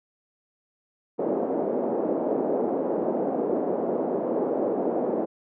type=band-pass noise; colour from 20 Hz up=white; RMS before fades=-26 dBFS; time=1.18-5.26 s; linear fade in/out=20 ms; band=240 to 590 Hz; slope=24 dB/octave; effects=none